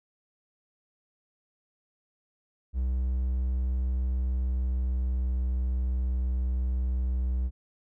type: tone with pitch glide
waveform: triangle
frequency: 63.4 to 62.93 Hz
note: B1 to B1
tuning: +46 to +33 cents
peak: -23 dBFS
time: 2.73-7.51 s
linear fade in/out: 50 ms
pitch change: -13 cents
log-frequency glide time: 4.21-5.41 s
effects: none